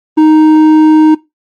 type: tone with hard clipping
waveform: sine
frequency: 311.1 Hz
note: D#4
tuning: in tune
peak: -4 dBFS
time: 0.17-1.15 s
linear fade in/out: 10 ms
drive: 6 dB
effects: noise-tail reverb RT60 0.2 s tail -20 dB re dry + Opus 24 kbps